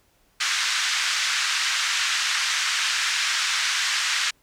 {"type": "band-pass noise", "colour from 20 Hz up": "pink", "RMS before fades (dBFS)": -24, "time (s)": [0.4, 4.31], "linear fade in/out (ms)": 10, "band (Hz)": [1400, 6900], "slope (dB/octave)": 24, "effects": ["pink hiss -63 dBFS RMS until 4.42 s"]}